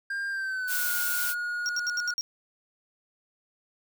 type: tone with pitch glide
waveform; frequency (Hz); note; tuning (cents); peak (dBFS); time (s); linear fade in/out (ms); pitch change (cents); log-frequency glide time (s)
triangle; 1600 to 1442; G6 to F#6; +35 to -45; -27; 0.1-2.14; 5; -180; 0.29-0.9
type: noise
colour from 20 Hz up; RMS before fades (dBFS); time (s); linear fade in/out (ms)
blue; -30; 0.67-1.35; 50
type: tone bursts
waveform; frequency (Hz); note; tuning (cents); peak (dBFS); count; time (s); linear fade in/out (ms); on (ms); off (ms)
triangle; 5590; F8; +1; -26; 6; 1.66-2.21; 0; 30; 74
effects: none